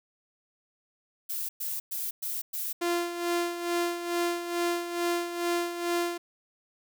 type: noise bursts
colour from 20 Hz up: violet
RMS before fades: -33 dBFS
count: 5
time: 1.29-2.73 s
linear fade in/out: 10 ms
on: 200 ms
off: 110 ms
type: tone with tremolo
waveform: sawtooth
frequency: 345.9 Hz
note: F4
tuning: 17 cents flat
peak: -21 dBFS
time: 2.81-6.18 s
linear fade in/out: 10 ms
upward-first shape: sine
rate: 2.3 Hz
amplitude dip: 65%
effects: none